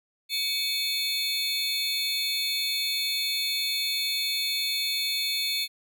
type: tone cluster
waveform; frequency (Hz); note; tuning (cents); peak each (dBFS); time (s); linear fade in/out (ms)
square; 2254 / 2562 / 3558 / 4325; C#7 / E7 / A7 / C#8; +28 / -50 / +19 / -43; -35 / -38 / -31 / -29; 0.29-5.68; 50
effects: none